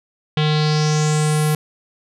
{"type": "tone with low-pass filter sweep", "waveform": "square", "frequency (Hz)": 152.5, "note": "D#3", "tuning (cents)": -34, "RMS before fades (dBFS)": -17, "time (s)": [0.37, 1.55], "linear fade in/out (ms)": 2, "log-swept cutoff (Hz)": [3300, 12000], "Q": 4.1, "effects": []}